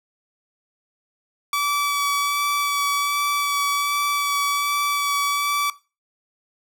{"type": "tone with vibrato", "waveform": "sawtooth", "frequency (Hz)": 1148, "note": "D6", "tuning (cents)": -40, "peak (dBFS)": -16, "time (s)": [1.53, 5.7], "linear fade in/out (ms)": 2, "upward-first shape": "sine", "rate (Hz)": 1.3, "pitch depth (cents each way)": 11, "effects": ["noise-tail reverb RT60 0.3 s tail -18 dB re dry"]}